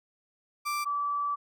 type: tone pair in turn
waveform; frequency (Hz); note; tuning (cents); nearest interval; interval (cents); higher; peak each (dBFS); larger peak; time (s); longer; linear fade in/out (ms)
35% pulse / sine; 1174.7 / 1155.9; D6 / D6; 0 / -28; unison; 28; first; -27; neither; 0.65-0.85 / 0.85-1.36; second; 20
effects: none